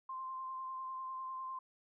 sine tone with vibrato, 1046.5 Hz, C6, in tune, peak -40 dBFS, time 0.09-1.59 s, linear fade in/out 5 ms, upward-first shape square, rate 10 Hz, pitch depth 13 cents each way, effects none

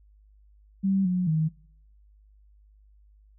sine tone with pitch steps, 193.7 / 181.3 / 157.6 Hz, G3 / F#3 / D#3, -20 / -35 / +23 cents, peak -21 dBFS, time 0.83-1.49 s, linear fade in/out 20 ms, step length 220 ms, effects noise-tail reverb RT60 0.6 s tail -21 dB re dry + added 51 Hz sine -54 dBFS peak until 3.38 s

